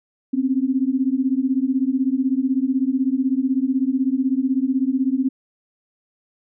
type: beating tone pair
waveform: sine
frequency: 255.5 / 271.5 Hz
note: C4 / C#4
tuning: -41 / -36 cents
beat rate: 16 Hz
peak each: -20 dBFS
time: 0.33-5.29 s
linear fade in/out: 10 ms
effects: none